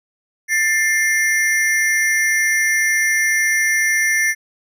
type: ring-modulated tone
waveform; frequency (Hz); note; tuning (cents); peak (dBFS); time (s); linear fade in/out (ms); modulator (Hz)
square; 1943; B6; -29; -12; 0.48-4.35; 50; 167
effects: resampled to 32000 Hz